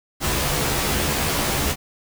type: noise with comb filter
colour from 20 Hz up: pink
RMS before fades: -22 dBFS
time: 0.2-1.76 s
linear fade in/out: 50 ms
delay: 14 ms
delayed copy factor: +0.9
effects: none